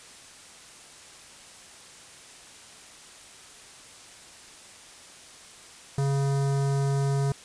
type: tone with notch filter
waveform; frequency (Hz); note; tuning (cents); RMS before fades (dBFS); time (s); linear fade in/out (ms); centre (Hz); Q
square; 138.59; C#3; 0; -25; 5.98-7.32; 2; 2700; 0.55
effects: white hiss -48 dBFS RMS until 7.44 s + resampled to 22050 Hz